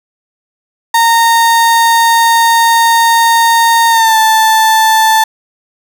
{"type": "tone with pitch glide", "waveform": "35% pulse", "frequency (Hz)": [922, 880.9], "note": ["A#5", "A5"], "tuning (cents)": [-19, 2], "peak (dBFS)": -4, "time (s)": [0.94, 5.24], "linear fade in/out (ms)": 5, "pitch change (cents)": -79, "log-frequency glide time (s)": [3.89, 4.17], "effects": []}